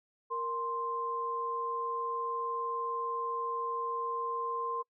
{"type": "tone pair together", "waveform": "sine", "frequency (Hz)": [466.2, 1046.6], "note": ["A#4", "C6"], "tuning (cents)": [0, 0], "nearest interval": "octave + major second", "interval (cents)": 1400, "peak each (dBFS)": [-38, -33], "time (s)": [0.3, 4.83], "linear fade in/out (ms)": 20, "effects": ["noise-tail reverb RT60 0.1 s tail -26 dB re dry"]}